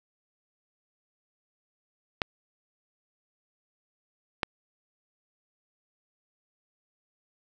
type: clicks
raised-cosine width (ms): 0.3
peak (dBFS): -9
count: 2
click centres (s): 2.218 / 4.432
effects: none